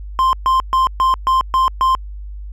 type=tone bursts; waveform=triangle; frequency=1046.5 Hz; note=C6; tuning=in tune; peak=-9 dBFS; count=7; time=0.19-1.95 s; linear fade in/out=0 ms; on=140 ms; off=130 ms; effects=added 50 Hz sine -27 dBFS peak until 2.52 s